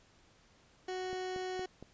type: tone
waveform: 30% pulse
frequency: 370 Hz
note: F#4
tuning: in tune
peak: -34 dBFS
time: 0.88-1.66 s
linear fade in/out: 5 ms
type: click train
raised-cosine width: 2 ms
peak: -33 dBFS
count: 4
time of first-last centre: 1.13-1.826 s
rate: 4.31 Hz
effects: pink hiss -65 dBFS RMS until 1.93 s + resampled to 16000 Hz